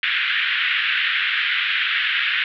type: band-pass noise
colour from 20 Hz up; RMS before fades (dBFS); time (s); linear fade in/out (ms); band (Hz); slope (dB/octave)
pink; -21; 0.03-2.44; 2; 1500 to 3400; 48
effects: none